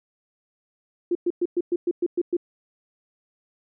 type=tone bursts; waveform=sine; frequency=349.2 Hz; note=F4; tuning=in tune; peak=-19 dBFS; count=9; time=1.11-2.368 s; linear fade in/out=5 ms; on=42 ms; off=110 ms; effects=none